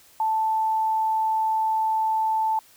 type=tone; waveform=sine; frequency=880 Hz; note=A5; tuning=in tune; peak=-20 dBFS; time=0.2-2.59 s; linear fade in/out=2 ms; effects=white hiss -54 dBFS RMS until 2.76 s